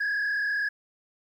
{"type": "tone with frequency modulation", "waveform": "sine", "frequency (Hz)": 1667, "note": "G#6", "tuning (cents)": 6, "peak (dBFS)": -22, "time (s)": [0, 0.69], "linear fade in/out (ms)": 10, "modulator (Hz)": 35.5, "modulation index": 1.3, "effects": ["tanh soft clip ceiling -24 dBFS", "10-bit"]}